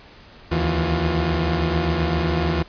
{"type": "tone cluster", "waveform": "sawtooth", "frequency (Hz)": [71.4, 78.6, 165.5, 355.4], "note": ["D2", "D#2", "E3", "F4"], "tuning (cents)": [-48, 18, 7, 30], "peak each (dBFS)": [-27, -19, -19, -22], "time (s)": [0.51, 2.63], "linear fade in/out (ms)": 10, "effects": ["pink hiss -46 dBFS RMS until 2.68 s", "resampled to 11025 Hz"]}